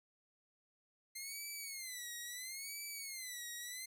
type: tone with vibrato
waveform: 10% pulse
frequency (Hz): 2093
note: C7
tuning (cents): 0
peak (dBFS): -35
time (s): 1.15-3.86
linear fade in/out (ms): 10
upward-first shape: sine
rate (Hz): 0.74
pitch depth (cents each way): 170
effects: none